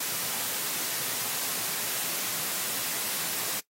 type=high-pass noise; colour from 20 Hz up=white; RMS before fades=-31 dBFS; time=0-3.6 s; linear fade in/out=5 ms; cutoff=110 Hz; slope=96 dB/octave; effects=noise-tail reverb RT60 0.1 s tail -18 dB re dry + AAC 48 kbps